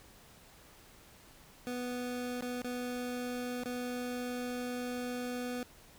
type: tone with dropouts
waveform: 25% pulse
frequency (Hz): 246.9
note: B3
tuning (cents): 0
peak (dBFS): -32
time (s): 1.67-5.63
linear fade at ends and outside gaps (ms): 0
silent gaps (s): 2.408-2.424 / 2.618-2.646 / 3.635-3.658
effects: pink hiss -58 dBFS RMS until 5.98 s